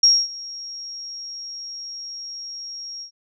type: tone with ADSR envelope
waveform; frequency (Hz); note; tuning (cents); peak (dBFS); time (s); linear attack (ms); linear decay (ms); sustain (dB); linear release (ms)
sine; 5588; F8; 0; -9; 0.03-3.11; 6; 240; -22; 93
effects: none